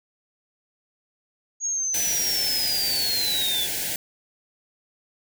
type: linear sweep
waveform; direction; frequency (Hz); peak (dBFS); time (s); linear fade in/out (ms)
sine; down; 6645 to 3391; -23; 1.6-3.68; 50
type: band-stop noise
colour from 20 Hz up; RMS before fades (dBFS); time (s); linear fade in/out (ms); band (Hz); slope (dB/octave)
white; -28; 1.94-3.96; 2; 900 to 1500; 96
effects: none

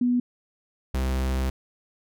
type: tone pair in turn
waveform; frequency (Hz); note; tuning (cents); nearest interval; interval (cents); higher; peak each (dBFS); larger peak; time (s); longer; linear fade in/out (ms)
sine / 45% pulse; 245.4 / 65.24; B3 / C2; -11 / -4; octave + major seventh; 2293; first; -19 / -23; first; 0.01-0.2 / 0.94-1.5; second; 5
effects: none

